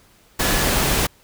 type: tone in noise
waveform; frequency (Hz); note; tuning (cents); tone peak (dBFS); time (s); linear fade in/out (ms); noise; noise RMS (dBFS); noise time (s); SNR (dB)
sine; 1708; G#6; +48; -29; 0.41-0.64; 10; pink; -19; 0.39-1.07; -13
effects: pink hiss -54 dBFS RMS until 1.23 s